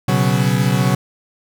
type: chord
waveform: 40% pulse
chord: B suspended second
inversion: none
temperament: equal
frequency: 123.47 / 138.59 / 185 Hz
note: B2 / C#3 / F#3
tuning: 0 / 0 / 0 cents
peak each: -17 dBFS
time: 0.08-0.95 s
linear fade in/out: 5 ms
effects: none

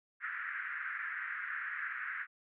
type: band-pass noise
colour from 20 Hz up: white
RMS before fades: -40 dBFS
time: 0.2-2.27 s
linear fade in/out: 50 ms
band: 1400 to 1900 Hz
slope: 48 dB/octave
effects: none

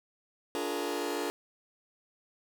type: chord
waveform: sawtooth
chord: Bb dominant seventh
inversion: first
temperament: just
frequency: 291.4 / 349.6 / 419.5 / 466.2 Hz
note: D4 / F4 / Ab4 / Bb4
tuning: -13 / +2 / +17 / 0 cents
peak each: -33 dBFS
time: 0.55-1.3 s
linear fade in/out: 0 ms
effects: none

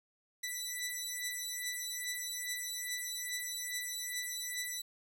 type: beating tone pair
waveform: 10% pulse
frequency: 1975.5 / 1977.9 Hz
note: B6 / B6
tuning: 0 / +2 cents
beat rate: 2.4 Hz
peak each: -31 dBFS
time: 0.43-4.82 s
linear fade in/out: 10 ms
effects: none

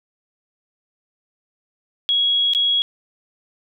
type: tone with dropouts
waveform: sine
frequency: 3322 Hz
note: G#7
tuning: in tune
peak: -15 dBFS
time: 2.09-2.82 s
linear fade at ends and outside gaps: 0 ms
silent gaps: 2.535-2.549 s
effects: none

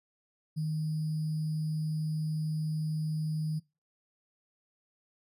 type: tone with sample-and-hold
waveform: sine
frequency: 155.56 Hz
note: D#3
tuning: in tune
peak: -29 dBFS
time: 0.56-3.6 s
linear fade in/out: 20 ms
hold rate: 4900 Hz
effects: noise-tail reverb RT60 0.3 s tail -25 dB re dry + resampled to 32000 Hz

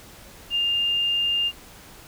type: tone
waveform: sine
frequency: 2807 Hz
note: F7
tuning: 8 cents sharp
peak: -20 dBFS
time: 0.5-1.52 s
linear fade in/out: 50 ms
effects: pink hiss -46 dBFS RMS until 2.07 s

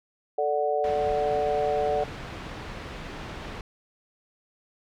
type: chord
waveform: sine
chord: D major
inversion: second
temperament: equal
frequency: 440 / 587.3 / 740 Hz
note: A4 / D5 / F#5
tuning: 0 / 0 / 0 cents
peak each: -27 dBFS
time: 0.38-2.04 s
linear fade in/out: 5 ms
type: low-pass noise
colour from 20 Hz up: pink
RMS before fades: -38 dBFS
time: 0.84-3.61 s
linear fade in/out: 2 ms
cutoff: 3100 Hz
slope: 12 dB/octave
effects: none

